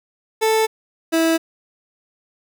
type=tone pair in turn; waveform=30% pulse; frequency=440.7 / 326.6 Hz; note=A4 / E4; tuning=+3 / -16 cents; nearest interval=perfect fourth; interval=519 cents; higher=first; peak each=-12 dBFS; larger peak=neither; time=0.41-0.67 / 1.12-1.38 s; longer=neither; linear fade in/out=20 ms; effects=none